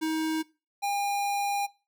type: tone pair in turn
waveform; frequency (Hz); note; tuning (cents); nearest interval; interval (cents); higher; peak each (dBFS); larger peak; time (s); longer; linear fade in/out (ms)
square; 316.8 / 807.3; D#4 / G#5; +31 / -49; octave + major third; 1620; second; -27; neither; 0.01-0.43 / 0.82-1.67; second; 20
effects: noise-tail reverb RT60 0.3 s tail -21 dB re dry